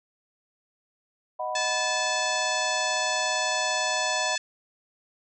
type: chord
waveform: sine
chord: B major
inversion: first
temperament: equal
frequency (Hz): 622.3 / 740 / 987.8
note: D#5 / F#5 / B5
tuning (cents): 0 / 0 / 0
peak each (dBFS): -32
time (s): 1.39-4.36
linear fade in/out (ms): 10
type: harmonic tone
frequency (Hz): 869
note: A5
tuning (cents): -22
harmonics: 2 / 3 / 4 / 5 / 6 / 7 / 8 / 9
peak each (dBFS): -31 / -33 / -34 / -35 / -36 / -36 / -37 / -38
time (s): 1.55-4.38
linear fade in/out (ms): 5
effects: none